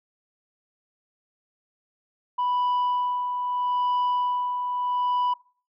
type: tone with tremolo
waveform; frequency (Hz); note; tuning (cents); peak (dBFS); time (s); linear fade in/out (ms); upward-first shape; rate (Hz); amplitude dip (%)
sine; 987.8; B5; 0; -18; 2.38-5.34; 10; sine; 0.78; 55
effects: noise-tail reverb RT60 0.4 s tail -22 dB re dry + tanh soft clip ceiling -20 dBFS